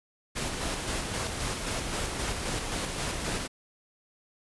pink noise with tremolo, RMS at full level -31 dBFS, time 0.35-3.48 s, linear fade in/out 20 ms, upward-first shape square, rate 3.8 Hz, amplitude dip 30%, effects resampled to 24000 Hz

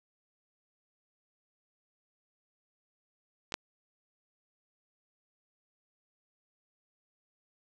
clicks, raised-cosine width 0.2 ms, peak -22 / -12 dBFS, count 2, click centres 3.522 / 3.541 s, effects none

